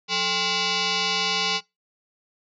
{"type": "tone with frequency modulation", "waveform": "sine", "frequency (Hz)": 798, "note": "G5", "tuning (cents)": 31, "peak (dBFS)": -21, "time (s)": [0.08, 1.61], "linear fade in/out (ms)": 50, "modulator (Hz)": 618, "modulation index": 7.6, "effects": ["noise-tail reverb RT60 0.2 s tail -22 dB re dry"]}